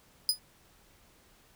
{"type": "tone with exponential decay", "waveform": "sawtooth", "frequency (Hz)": 4978, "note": "D#8", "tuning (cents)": 0, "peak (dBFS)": -17, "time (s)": [0.29, 0.39], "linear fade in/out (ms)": 1, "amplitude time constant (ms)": 21, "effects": ["pink hiss -62 dBFS RMS until 1.55 s"]}